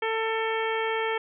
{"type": "harmonic tone with a mistuned harmonic", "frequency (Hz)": 445.9, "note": "A4", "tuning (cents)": 23, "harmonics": [1, 2, 3, 4, 5, 6, 7], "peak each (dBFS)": [-28, -31, -35, -34, -34, -41, -39], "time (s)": [0.02, 1.18], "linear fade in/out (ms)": 5, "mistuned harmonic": 7, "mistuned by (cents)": 32, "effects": []}